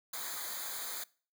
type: noise with comb filter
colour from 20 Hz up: white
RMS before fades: -40 dBFS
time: 0.13-1.04 s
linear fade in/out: 5 ms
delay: 0.36 ms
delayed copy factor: -1
effects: noise-tail reverb RT60 0.4 s tail -22 dB re dry